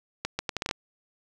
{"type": "accelerating click train", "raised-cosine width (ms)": 0.2, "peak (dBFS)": -11, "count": 8, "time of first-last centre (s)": [0.25, 0.711], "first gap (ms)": 140, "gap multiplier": 0.73, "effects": []}